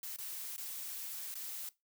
blue noise with dropouts, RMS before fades -43 dBFS, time 0.03-1.69 s, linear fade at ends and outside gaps 2 ms, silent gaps 0.163-0.185 / 0.564-0.579 / 1.342-1.353 s, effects noise-tail reverb RT60 0.2 s tail -19 dB re dry

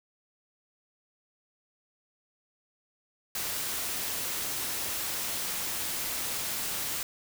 white noise, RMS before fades -33 dBFS, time 3.35-7.03 s, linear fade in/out 2 ms, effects none

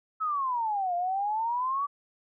sine exponential two-way sweep, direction down then up, 1310 to 692 to 1158 Hz, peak -26 dBFS, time 0.2-1.87 s, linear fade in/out 20 ms, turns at 0.95 s, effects none

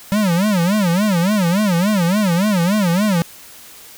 square tone with vibrato, 190 Hz, F#3, 46 cents sharp, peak -14 dBFS, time 0.12-3.22 s, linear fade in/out 0 ms, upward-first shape sine, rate 3.5 Hz, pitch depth 220 cents each way, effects white hiss -40 dBFS RMS until 3.97 s

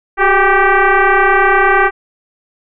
sine tone with frequency modulation, 375.3 Hz, F#4, 25 cents sharp, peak -7 dBFS, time 0.17-1.91 s, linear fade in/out 50 ms, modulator 391 Hz, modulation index 4.3, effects none

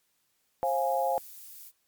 violet noise, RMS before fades -46 dBFS, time 0.62-1.72 s, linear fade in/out 50 ms
sine chord, F minor, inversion second, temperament equal with one note detuned, 533 / 698.5 / 830.6 Hz, C5 / F5 / Ab5, +32 / 0 / 0 cents, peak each -29 dBFS, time 0.63-1.18 s, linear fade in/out 0 ms
effects white hiss -73 dBFS RMS until 1.87 s + MP3 96 kbps

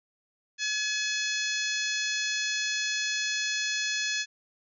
harmonic tone with a mistuned harmonic, 850 Hz, G#5, 40 cents sharp, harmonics 2 / 3 / 4 / 5 / 6 / 7 / 8, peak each -32 / -34 / -35 / -36 / -37 / -37 / -38 dBFS, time 0.58-4.26 s, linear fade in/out 50 ms, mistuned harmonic 8, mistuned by -30 cents, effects none

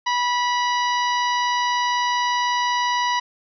harmonic tone with a mistuned harmonic, 978 Hz, B5, 17 cents flat, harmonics 1 / 2 / 3 / 4 / 5 / 6, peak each -20 / -26 / -30 / -32 / -34 / -36 dBFS, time 0.06-3.2 s, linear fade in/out 10 ms, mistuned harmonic 6, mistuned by -21 cents, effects none

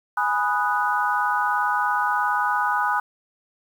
sine chord, G# minor seventh, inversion none, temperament equal, 830.6 / 987.8 / 1244.5 / 1480 Hz, G#5 / B5 / D#6 / F#6, 0 / 0 / 0 / 0 cents, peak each -25 dBFS, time 0.17-3 s, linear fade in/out 5 ms, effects 8-bit

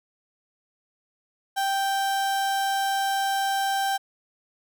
35% pulse tone, 784 Hz, G5, in tune, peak -21 dBFS, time 1.56-3.98 s, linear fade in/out 20 ms, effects none

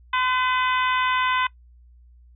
harmonic tone with a mistuned harmonic, 505 Hz, B4, 39 cents sharp, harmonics 2 / 3 / 4 / 5 / 6 / 7, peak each -22 / -26 / -28 / -30 / -32 / -33 dBFS, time 0.13-1.47 s, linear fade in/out 5 ms, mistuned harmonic 2, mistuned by +21 cents, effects noise-tail reverb RT60 0.1 s tail -21 dB re dry + added 60 Hz sine -48 dBFS peak until 2.35 s

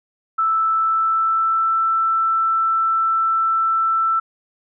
sine tone with pitch glide, 1318.5 to 1330 Hz, E6 to E6, 0 to +15 cents, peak -15 dBFS, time 0.38-4.2 s, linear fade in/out 10 ms, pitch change +15 cents, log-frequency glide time 0.72-1.76 s, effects none

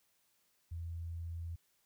sine tone, 83.9 Hz, E2, 31 cents sharp, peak -39 dBFS, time 0.71-1.56 s, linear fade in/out 10 ms, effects white hiss -75 dBFS RMS until 1.85 s

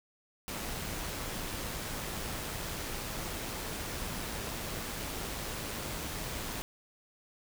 pink noise with amplitude modulation, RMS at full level -37 dBFS, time 0.48-6.62 s, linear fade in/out 0 ms, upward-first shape sine, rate 108 Hz, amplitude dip 25%, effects none

